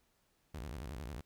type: tone with vibrato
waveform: sawtooth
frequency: 65.41 Hz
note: C2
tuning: in tune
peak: -38 dBFS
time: 0.54-1.21 s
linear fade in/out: 5 ms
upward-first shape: square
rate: 11 Hz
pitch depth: 280 cents each way
effects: pink hiss -75 dBFS RMS until 1.25 s